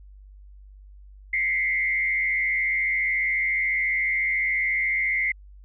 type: tone with frequency modulation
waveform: sine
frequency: 2096 Hz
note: C7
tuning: 2 cents sharp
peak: -21 dBFS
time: 1.33-5.32 s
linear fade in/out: 5 ms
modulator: 94.2 Hz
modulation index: 0.98
effects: added 49 Hz sine -44 dBFS peak until 5.64 s